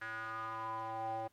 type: tone with band-pass filter sweep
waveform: square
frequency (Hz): 111.7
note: A2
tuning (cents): +27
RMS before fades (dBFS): -41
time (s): 0.01-1.28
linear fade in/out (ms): 10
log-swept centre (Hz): 1600 to 690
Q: 6.1
effects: pink hiss -75 dBFS RMS until 1.32 s + AAC 64 kbps